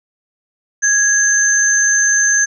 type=tone pair together; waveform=sine; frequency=1661.2 / 6272 Hz; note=G#6 / G8; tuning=0 / 0 cents; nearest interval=octave + major seventh; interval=2300 cents; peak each=-13 dBFS; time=0.82-2.46 s; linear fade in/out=20 ms; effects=none